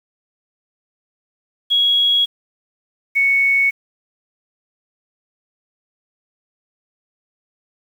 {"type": "tone pair in turn", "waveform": "sine", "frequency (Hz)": [3322, 2217], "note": ["G#7", "C#7"], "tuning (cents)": [0, 0], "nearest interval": "perfect fifth", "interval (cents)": 700, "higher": "first", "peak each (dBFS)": -12, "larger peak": "neither", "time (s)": [[1.7, 2.26], [3.15, 3.71]], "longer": "neither", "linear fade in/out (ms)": 20, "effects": ["7-bit"]}